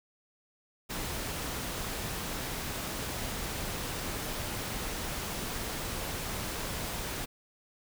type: noise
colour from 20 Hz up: pink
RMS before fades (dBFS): -36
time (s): 0.89-7.26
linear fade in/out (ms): 20
effects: none